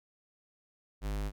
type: tone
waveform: square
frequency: 50.8 Hz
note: G#1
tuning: 38 cents flat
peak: -33 dBFS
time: 1.01-1.32 s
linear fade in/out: 50 ms
effects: none